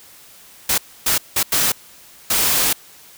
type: noise bursts at uneven times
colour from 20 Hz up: white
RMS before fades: -17 dBFS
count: 5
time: 0.69-0.78 / 1.06-1.18 / 1.36-1.43 / 1.52-1.72 / 2.3-2.73 s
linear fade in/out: 5 ms
effects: white hiss -45 dBFS RMS until 3.17 s